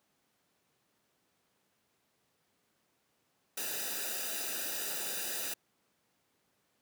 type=noise with comb filter; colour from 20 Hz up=white; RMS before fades=-37 dBFS; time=3.57-5.54 s; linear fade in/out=5 ms; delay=0.92 ms; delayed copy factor=-0.8; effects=pink hiss -75 dBFS RMS until 6.81 s + high-pass 150 Hz 12 dB/octave